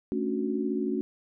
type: chord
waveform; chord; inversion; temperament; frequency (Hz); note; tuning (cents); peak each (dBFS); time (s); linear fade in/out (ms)
sine; D major seventh; second; just; 220.2 / 275.3 / 293.7 / 367.1; A3 / C#4 / D4 / F#4; +2 / -12 / 0 / -14; -31 / -31 / -36 / -31; 0.12-1.01; 0
effects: none